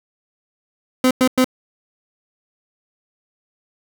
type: tone bursts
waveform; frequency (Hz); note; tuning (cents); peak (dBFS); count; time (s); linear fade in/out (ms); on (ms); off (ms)
30% pulse; 256.4; C4; -35; -9; 3; 1.04-1.444; 2; 68; 100
effects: none